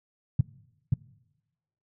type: tone with echo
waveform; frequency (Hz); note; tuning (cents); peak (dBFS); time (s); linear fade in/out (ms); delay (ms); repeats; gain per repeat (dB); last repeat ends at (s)
sine; 130.81; C3; 0; -15; 0.39-0.41; 5; 530; 1; -2; 0.94
effects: noise-tail reverb RT60 1.0 s tail -22 dB re dry